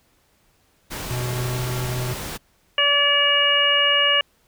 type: noise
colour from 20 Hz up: pink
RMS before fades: -31 dBFS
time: 0.9-2.38 s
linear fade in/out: 20 ms
type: tone with pitch glide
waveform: square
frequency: 123.47 to 125.12 Hz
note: B2 to B2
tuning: 0 to +23 cents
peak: -25 dBFS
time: 1.1-2.14 s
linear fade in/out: 10 ms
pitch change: +23 cents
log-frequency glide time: 1.26-1.65 s
type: harmonic tone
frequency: 574 Hz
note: D5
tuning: 40 cents flat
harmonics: 1 / 2 / 3 / 4 / 5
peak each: -25 / -25 / -23 / -25 / -17 dBFS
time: 2.78-4.21 s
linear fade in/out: 2 ms
effects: pink hiss -62 dBFS RMS until 4.47 s